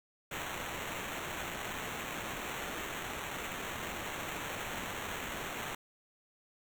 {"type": "noise with sample-and-hold", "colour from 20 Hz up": "violet", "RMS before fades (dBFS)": -40, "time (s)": [0.31, 5.75], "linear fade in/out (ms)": 5, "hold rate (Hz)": 4900, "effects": []}